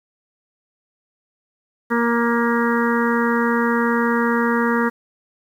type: harmonic tone with a mistuned harmonic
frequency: 234.7 Hz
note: A#3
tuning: 12 cents sharp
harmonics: 1 / 2 / 4 / 5 / 6 / 7 / 8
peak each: -19 / -22 / -25 / -26 / -27 / -27 / -28 dBFS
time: 1.9-4.9 s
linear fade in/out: 20 ms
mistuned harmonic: 8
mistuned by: +16 cents
effects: 8-bit